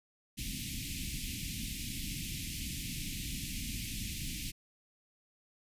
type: band-stop noise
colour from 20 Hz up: pink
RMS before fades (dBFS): -39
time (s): 0.37-4.52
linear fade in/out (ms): 20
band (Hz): 290 to 2200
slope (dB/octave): 48
effects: resampled to 32000 Hz